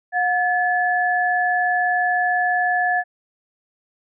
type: tone pair together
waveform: sine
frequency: 721.9 / 1723 Hz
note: F#5 / A6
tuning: -43 / -37 cents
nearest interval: octave + minor third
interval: 1506 cents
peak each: -19 / -20 dBFS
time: 0.12-3.04 s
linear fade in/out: 50 ms
effects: none